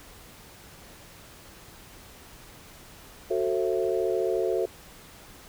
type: chord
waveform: sine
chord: F# half-diminished seventh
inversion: none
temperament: just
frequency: 370 / 444 / 532.8 / 666 Hz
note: F#4 / A4 / C5 / E5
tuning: 0 / +16 / +31 / +18 cents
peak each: -27 / -28 / -31 / -32 dBFS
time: 3.3-4.66 s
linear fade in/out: 10 ms
effects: pink hiss -49 dBFS RMS until 5.48 s

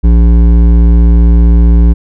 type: tone with hard clipping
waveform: sine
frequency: 57.7 Hz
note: A#1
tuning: 17 cents flat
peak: -4 dBFS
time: 0.03-1.94 s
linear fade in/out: 20 ms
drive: 11 dB
effects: none

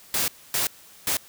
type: noise bursts at uneven times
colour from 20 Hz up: white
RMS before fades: -24 dBFS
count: 3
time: 0.14-0.28 / 0.54-0.67 / 1.07-1.17 s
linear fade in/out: 2 ms
effects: white hiss -50 dBFS RMS until 1.28 s

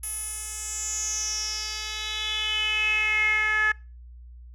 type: tone with band-pass filter sweep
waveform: 10% pulse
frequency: 428.9 Hz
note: A4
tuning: 44 cents flat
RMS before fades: -27 dBFS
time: 0.03-3.72 s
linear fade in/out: 5 ms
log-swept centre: 11000 to 1700 Hz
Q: 6.6
effects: noise-tail reverb RT60 0.3 s tail -24 dB re dry + added 60 Hz sine -42 dBFS peak until 4.54 s

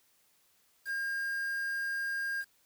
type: tone with quantisation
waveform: triangle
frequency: 1612 Hz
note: G6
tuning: 48 cents sharp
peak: -30 dBFS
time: 0.85-2.45 s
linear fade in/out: 50 ms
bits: 8
effects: white hiss -69 dBFS RMS until 2.65 s

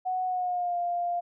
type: tone with pitch glide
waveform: sine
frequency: 740 to 699.3 Hz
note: F#5 to F5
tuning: 0 to +2 cents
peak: -26 dBFS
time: 0.05-1.21 s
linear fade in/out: 20 ms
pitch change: -98 cents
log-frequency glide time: 0.25-0.77 s
effects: none

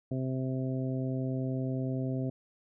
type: harmonic tone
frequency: 130.6 Hz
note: C3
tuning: 3 cents flat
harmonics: 1 / 2 / 3 / 4 / 5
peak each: -32 / -34 / -41 / -43 / -43 dBFS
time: 0.11-2.3 s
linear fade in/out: 5 ms
effects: none

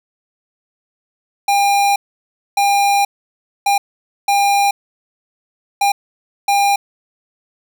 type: tone bursts at uneven times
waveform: square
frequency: 803 Hz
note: G5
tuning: 41 cents sharp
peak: -12 dBFS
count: 6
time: 1.48-1.96 / 2.57-3.05 / 3.66-3.78 / 4.28-4.71 / 5.81-5.92 / 6.48-6.76 s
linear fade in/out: 5 ms
effects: none

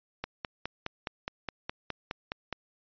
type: click train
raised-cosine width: 0.3 ms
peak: -17 dBFS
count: 12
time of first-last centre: 0.24-2.527 s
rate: 4.81 Hz
effects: resampled to 11025 Hz

